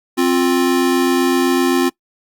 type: tone pair together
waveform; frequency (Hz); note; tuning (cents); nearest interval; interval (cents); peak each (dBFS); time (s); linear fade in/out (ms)
square; 263.7 / 351.5; C4 / F4; +14 / +11; perfect fourth; 497; -16; 0.17-1.9; 20
effects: noise-tail reverb RT60 0.1 s tail -22 dB re dry + Opus 48 kbps